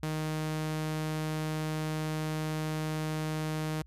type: tone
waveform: sawtooth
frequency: 155.56 Hz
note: D#3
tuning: in tune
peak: -27 dBFS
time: 0.03-3.82 s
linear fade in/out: 2 ms
effects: added 60 Hz sine -52 dBFS peak until 3.86 s + resampled to 32000 Hz